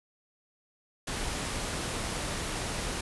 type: low-pass noise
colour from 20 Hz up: pink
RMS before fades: -34 dBFS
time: 1.07-3.01 s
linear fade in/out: 5 ms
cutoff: 11000 Hz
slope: 96 dB/octave
effects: none